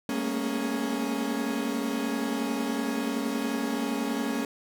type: tone cluster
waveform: 40% pulse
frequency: 202.8 / 223.9 / 234.6 / 277.5 / 415.9 Hz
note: G#3 / A3 / A#3 / C#4 / G#4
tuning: -41 / +30 / +11 / +2 / +2 cents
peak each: -36 / -37 / -31 / -30 / -37 dBFS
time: 0.09-4.45 s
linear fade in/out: 2 ms
effects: none